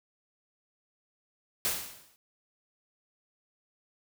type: noise with exponential decay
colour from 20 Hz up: white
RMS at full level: -27 dBFS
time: 1.65-2.16 s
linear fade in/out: 0 ms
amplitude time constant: 110 ms
effects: none